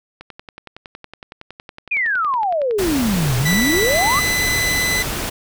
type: click train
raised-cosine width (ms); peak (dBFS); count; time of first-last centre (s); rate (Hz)
0.3; -19; 31; 0.21-2.988; 10.8
type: exponential two-way sweep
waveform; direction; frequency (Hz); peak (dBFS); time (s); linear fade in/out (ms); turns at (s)
sine; down then up; 2519 to 117.7 to 1255; -16; 1.91-4.2; 10; 3.37
type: noise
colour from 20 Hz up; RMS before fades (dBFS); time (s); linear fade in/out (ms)
pink; -24; 2.78-5.3; 10
type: tone with pitch glide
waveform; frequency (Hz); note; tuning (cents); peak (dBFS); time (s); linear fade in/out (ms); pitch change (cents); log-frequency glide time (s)
sawtooth; 1975.5 to 2009; B6 to B6; 0 to +29; -14; 3.45-5.03; 10; +29; 3.88-3.95
effects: none